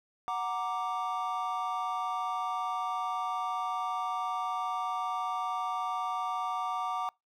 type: chord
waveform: triangle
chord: Gb augmented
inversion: none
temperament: equal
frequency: 740 / 932.3 / 1174.7 Hz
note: Gb5 / Bb5 / D6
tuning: 0 / 0 / 0 cents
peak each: -33 / -35 / -32 dBFS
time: 0.28-7.09 s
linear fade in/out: 0 ms
effects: noise-tail reverb RT60 0.2 s tail -25 dB re dry

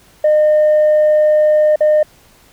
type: tone with dropouts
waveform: sine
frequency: 609 Hz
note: D#5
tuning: 37 cents flat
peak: -6 dBFS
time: 0.24-2.03 s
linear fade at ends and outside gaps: 5 ms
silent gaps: 1.759-1.806 s
effects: tanh soft clip ceiling -6 dBFS + pink hiss -48 dBFS RMS until 2.52 s

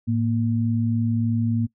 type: tone pair together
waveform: sine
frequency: 109.75 / 233.1 Hz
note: A2 / A#3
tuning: -4 / 0 cents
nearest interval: octave + minor second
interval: 1304 cents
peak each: -22 dBFS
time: 0.07-1.67 s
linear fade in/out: 20 ms
effects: noise-tail reverb RT60 0.1 s tail -21 dB re dry

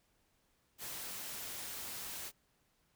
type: noise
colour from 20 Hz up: white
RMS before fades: -44 dBFS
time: 0.78-2.32 s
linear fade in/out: 50 ms
effects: pink hiss -75 dBFS RMS until 2.95 s

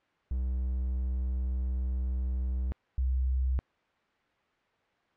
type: tone pair in turn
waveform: triangle / sine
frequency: 63.4 / 64.4 Hz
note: B1 / C2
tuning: +46 / -27 cents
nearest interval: unison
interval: 27 cents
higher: second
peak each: -26 / -25 dBFS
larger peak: second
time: 0.31-2.72 / 2.98-3.59 s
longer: first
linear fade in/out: 0 ms
effects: white hiss -69 dBFS RMS until 5.16 s + low-pass 2000 Hz 12 dB/octave

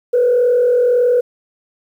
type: tone with frequency modulation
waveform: sine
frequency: 490.2 Hz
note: B4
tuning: 13 cents flat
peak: -9 dBFS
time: 0.13-1.21 s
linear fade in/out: 10 ms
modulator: 41.8 Hz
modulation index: 0.46
effects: tanh soft clip ceiling -6 dBFS + 8-bit

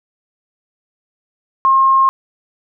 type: tone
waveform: sine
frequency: 1070 Hz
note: C6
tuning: 38 cents sharp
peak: -8 dBFS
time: 1.65-2.09 s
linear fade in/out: 0 ms
effects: none

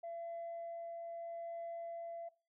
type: tone with tremolo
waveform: sine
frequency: 676 Hz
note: E5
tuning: 43 cents sharp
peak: -40 dBFS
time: 0.03-2.29 s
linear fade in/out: 10 ms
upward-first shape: triangle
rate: 0.78 Hz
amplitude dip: 25%
effects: noise-tail reverb RT60 0.3 s tail -19 dB re dry + tanh soft clip ceiling -39 dBFS

